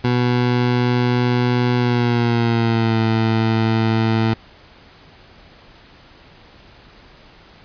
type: tone with pitch glide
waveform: 20% pulse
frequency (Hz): 122.9 to 112.05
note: B2 to A2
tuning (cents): -8 to +32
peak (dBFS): -10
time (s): 0.04-4.34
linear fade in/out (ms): 5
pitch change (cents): -160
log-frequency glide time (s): 1.76-3.01
effects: pink hiss -46 dBFS RMS until 7.64 s + resampled to 11025 Hz